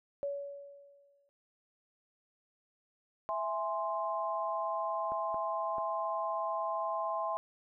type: tone with exponential decay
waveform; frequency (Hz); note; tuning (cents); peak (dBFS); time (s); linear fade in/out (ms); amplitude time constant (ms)
sine; 565; C#5; +33; -31; 0.23-1.29; 0; 230
type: chord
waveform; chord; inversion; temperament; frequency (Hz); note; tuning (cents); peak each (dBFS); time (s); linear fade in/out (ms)
sine; E augmented; none; equal; 659.3 / 830.6 / 1046.5; E5 / G#5 / B#5; 0 / 0 / 0; -36 / -38 / -35; 3.29-7.37; 0
type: clicks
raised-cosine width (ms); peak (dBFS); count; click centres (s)
1; -31; 3; 5.12 / 5.344 / 5.783
effects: none